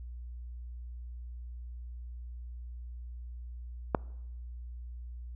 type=click; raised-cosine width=1 ms; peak=-10 dBFS; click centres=3.948 s; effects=noise-tail reverb RT60 0.9 s tail -25 dB re dry + added 60 Hz sine -40 dBFS peak until 5.35 s